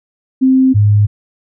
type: tone pair in turn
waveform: sine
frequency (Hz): 261.6 / 103.82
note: C4 / G#2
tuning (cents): 0 / 0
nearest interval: octave + major third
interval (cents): 1600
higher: first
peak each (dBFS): -6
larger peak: neither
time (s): 0.41-0.74 / 0.74-1.07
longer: neither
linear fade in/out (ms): 20
effects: none